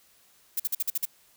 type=noise bursts; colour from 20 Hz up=violet; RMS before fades=-27 dBFS; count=7; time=0.57-1.054 s; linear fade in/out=5 ms; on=28 ms; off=48 ms; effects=white hiss -61 dBFS RMS until 1.36 s